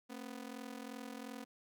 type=ring-modulated tone; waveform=sawtooth; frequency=247.6 Hz; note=B3; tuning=5 cents sharp; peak=-38 dBFS; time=0.09-1.45 s; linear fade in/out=20 ms; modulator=21.4 Hz; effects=none